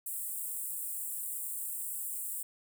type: high-pass noise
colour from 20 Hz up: pink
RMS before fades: -38 dBFS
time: 0.06-2.43 s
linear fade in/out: 5 ms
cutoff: 7800 Hz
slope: 96 dB/octave
effects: none